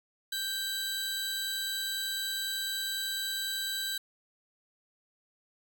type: tone pair together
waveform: sawtooth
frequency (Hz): 1568 / 3942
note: G6 / B7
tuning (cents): 0 / -4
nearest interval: octave + major third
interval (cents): 1596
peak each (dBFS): -34 / -30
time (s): 0.32-3.98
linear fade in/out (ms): 5
effects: none